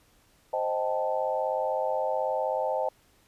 sine chord, A half-diminished seventh, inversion first, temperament equal, 523.3 / 622.3 / 784 / 880 Hz, C5 / Eb5 / G5 / A5, 0 / 0 / 0 / 0 cents, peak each -30 / -30 / -33 / -32 dBFS, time 0.53-2.89 s, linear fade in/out 5 ms, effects pink hiss -63 dBFS RMS until 3.27 s + resampled to 32000 Hz

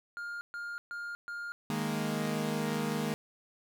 triangle tone bursts, 1410 Hz, F6, 16 cents sharp, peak -35 dBFS, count 4, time 0.17-1.52 s, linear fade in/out 0 ms, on 240 ms, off 130 ms
sawtooth chord, D# suspended fourth, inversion none, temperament equal, 155.56 / 207.7 / 233.1 Hz, D#3 / G#3 / A#3, 0 / 0 / 0 cents, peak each -32 / -31 / -31 dBFS, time 1.7-3.14 s, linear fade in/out 0 ms
effects none

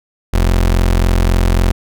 30% pulse tone, 43.65 Hz, F1, in tune, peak -7 dBFS, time 0.33-1.72 s, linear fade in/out 10 ms, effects none

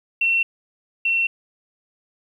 sine tone pair in turn, 2712 / 2712 Hz, E7 / E7, +49 / +49 cents, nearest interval unison, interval 0 cents, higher neither, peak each -16 / -17 dBFS, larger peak first, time 0.21-0.43 / 1.05-1.27 s, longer neither, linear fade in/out 5 ms, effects 9-bit

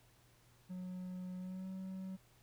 triangle tone with pitch glide, 182.8 to 188.81 Hz, F#3 to F#3, -21 to +35 cents, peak -40 dBFS, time 0.69-2.17 s, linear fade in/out 20 ms, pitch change +56 cents, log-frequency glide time 1.38-1.68 s, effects added 119 Hz sine -69 dBFS peak until 2.42 s + pink hiss -69 dBFS RMS until 2.42 s

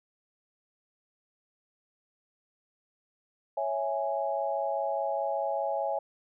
sine chord, C# minor, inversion none, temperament equal, 554.4 / 659.3 / 830.6 Hz, C#5 / E5 / G#5, 0 / 0 / 0 cents, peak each -32 dBFS, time 3.57-5.99 s, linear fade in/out 5 ms, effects none

